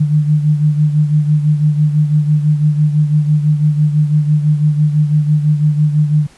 sine beating tone pair, 149.7 / 155.7 Hz, D3 / D#3, +33 / +2 cents, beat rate 6 Hz, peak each -10 / -17 dBFS, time 0-6.27 s, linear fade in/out 10 ms, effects pink hiss -46 dBFS RMS until 6.37 s + resampled to 24000 Hz

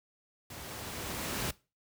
pink noise with level ramp, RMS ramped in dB -45 to -33 dBFS, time 0.5-1.51 s, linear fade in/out 5 ms, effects noise-tail reverb RT60 0.3 s tail -21 dB re dry + high-pass 60 Hz 12 dB/octave

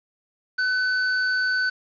square tone, 1508 Hz, F#6, 32 cents sharp, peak -21 dBFS, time 0.58-1.7 s, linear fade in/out 10 ms, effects resampled to 11025 Hz + 8-bit

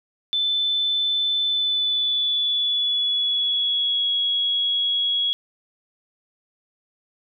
sine tone with pitch glide, 3520 to 3330 Hz, A7 to G#7, 0 to +4 cents, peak -19 dBFS, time 0.33-5.33 s, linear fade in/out 0 ms, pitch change -96 cents, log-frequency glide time 1.46-4.09 s, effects none

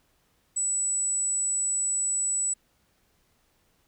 sine tone, 7900 Hz, B8, in tune, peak -24 dBFS, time 0.56-2.54 s, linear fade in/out 10 ms, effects pink hiss -68 dBFS RMS until 3.87 s

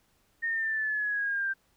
sine linear sweep, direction down, 1847 to 1568 Hz, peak -27 dBFS, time 0.42-1.54 s, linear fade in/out 20 ms, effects pink hiss -69 dBFS RMS until 1.76 s

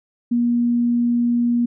sine tone, 238.8 Hz, A#3, 42 cents sharp, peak -15 dBFS, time 0.31-1.66 s, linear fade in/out 10 ms, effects none

